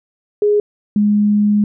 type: tone pair in turn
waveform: sine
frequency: 415.3 / 207.7 Hz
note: G#4 / G#3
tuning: 0 / 0 cents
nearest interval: octave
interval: 1200 cents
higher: first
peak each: -10 dBFS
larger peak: neither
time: 0.42-0.6 / 0.96-1.64 s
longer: second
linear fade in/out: 2 ms
effects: none